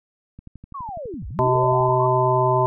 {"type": "click train", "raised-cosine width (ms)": 5, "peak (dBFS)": -27, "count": 19, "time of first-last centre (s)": [0.39, 1.89], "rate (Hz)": 12}
{"type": "linear two-way sweep", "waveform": "sine", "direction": "down then up", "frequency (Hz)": [1153, 43.8, 1153], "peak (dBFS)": -29, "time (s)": [0.74, 2.07], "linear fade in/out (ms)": 10, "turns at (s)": 1.27}
{"type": "harmonic tone", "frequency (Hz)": 127.2, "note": "C3", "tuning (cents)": -48, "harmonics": [1, 3, 5, 7, 8], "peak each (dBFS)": [-22, -22, -22, -22, -22], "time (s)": [1.39, 2.66], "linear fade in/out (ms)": 0}
{"effects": []}